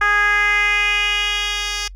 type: tone with band-pass filter sweep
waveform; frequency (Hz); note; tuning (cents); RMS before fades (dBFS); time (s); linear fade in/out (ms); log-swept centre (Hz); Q
10% pulse; 412.7; G#4; -11; -18; 0.01-1.88; 5; 1500 to 4400; 3.3
effects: noise-tail reverb RT60 0.1 s tail -25 dB re dry + added 46 Hz sine -33 dBFS peak until 1.95 s